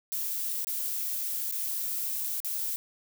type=noise with dropouts; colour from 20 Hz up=violet; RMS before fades=-32 dBFS; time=0.12-2.76 s; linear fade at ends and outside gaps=0 ms; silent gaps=0.646-0.67 / 1.513-1.523 / 2.402-2.447 s; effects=none